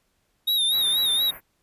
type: tone with vibrato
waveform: square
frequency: 3729 Hz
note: A#7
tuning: in tune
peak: -20 dBFS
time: 0.47-1.31 s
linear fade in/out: 10 ms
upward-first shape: sine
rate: 4.2 Hz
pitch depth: 79 cents each way
type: band-stop noise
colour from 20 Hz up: white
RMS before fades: -37 dBFS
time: 0.7-1.41 s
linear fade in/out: 50 ms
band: 2300 to 12000 Hz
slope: 48 dB/octave
effects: pink hiss -70 dBFS RMS until 1.62 s + resampled to 32000 Hz